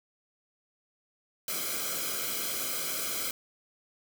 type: noise with comb filter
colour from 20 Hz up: white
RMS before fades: -33 dBFS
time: 1.48-3.31 s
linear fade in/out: 2 ms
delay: 1.1 ms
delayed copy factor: -0.85
effects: none